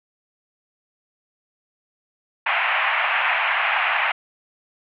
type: band-pass noise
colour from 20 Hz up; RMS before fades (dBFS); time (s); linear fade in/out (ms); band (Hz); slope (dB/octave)
white; -21; 2.46-4.12; 5; 680 to 2700; 48
effects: none

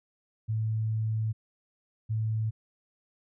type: tone pair in turn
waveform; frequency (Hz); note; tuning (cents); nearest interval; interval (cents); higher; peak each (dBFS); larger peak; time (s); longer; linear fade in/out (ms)
sine; 110 / 110; A2 / A2; 0 / 0; unison; 0; neither; -26; neither; 0.48-1.33 / 2.09-2.51; first; 20
effects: none

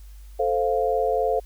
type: chord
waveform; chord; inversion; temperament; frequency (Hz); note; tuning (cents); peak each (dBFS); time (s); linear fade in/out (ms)
sine; F major; first; equal; 440 / 523.3 / 698.5; A4 / C5 / F5; 0 / 0 / 0; -24; 0.39-1.4; 10
effects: added 50 Hz sine -40 dBFS peak until 1.45 s + white hiss -58 dBFS RMS until 1.45 s

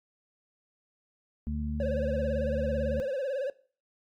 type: harmonic tone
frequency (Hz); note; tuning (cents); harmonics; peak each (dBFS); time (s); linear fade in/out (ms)
74.6; D2; +28; 1 / 2 / 3; -32 / -39 / -34; 1.47-3; 0
type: tone with vibrato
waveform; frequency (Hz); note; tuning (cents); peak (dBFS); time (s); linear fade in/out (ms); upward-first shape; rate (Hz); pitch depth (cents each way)
triangle; 540; C#5; -45; -27; 1.8-3.5; 2; sine; 18; 110
effects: noise-tail reverb RT60 0.4 s tail -18 dB re dry + Opus 48 kbps

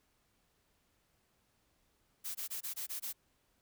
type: noise bursts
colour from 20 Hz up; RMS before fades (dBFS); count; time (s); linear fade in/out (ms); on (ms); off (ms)
blue; -40; 7; 2.24-3.13; 20; 110; 20
effects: pink hiss -75 dBFS RMS until 3.61 s

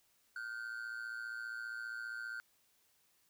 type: ring-modulated tone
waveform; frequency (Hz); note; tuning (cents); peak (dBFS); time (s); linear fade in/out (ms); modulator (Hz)
triangle; 1480; F#6; 0; -36; 0.36-2.4; 0; 57.5
effects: white hiss -73 dBFS RMS until 3.29 s

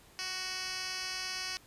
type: tone with band-pass filter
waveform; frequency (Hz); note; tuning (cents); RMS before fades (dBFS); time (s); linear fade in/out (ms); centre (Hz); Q
10% pulse; 371.8; F#4; +8; -38; 0.19-1.57; 0; 4300; 2.4
effects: pink hiss -59 dBFS RMS until 1.66 s + resampled to 32000 Hz

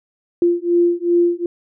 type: beating tone pair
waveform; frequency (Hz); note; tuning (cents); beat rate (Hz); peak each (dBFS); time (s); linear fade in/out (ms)
sine; 345.3 / 347.9; F4 / F4; -20 / -7; 2.6; -16; 0.42-1.46; 2
effects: none

